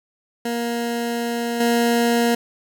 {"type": "tone with level steps", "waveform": "20% pulse", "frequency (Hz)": 235.5, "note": "A#3", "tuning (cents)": 18, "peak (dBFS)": [-17, -11], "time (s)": [0.45, 2.35], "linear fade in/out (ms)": 5, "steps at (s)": 1.6, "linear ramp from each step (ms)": 5, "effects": []}